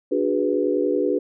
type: chord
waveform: sine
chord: G# half-diminished seventh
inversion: second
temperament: equal with one note detuned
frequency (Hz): 293.7 / 365.1 / 415.3 / 493.9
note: D4 / F#4 / G#4 / B4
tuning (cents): 0 / -23 / 0 / 0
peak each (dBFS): -24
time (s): 0.11-1.19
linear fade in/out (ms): 10
effects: none